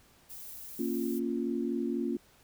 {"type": "noise", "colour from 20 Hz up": "violet", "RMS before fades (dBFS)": -45, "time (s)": [0.29, 1.2], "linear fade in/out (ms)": 20}
{"type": "chord", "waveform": "sine", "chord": "Bb minor", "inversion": "none", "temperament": "equal", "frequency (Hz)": [233.1, 277.2, 349.2], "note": ["Bb3", "Db4", "F4"], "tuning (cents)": [0, 0, 0], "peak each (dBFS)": [-33, -34, -34], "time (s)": [0.79, 2.17], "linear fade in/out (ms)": 5}
{"effects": ["pink hiss -62 dBFS RMS until 2.43 s"]}